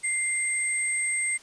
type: tone pair together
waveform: sine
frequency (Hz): 2093 / 8372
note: C7 / C9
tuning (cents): 0 / 0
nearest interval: 2 octaves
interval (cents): 2400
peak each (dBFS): -27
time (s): 0.03-1.38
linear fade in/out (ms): 20
effects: white hiss -52 dBFS RMS until 1.42 s + resampled to 22050 Hz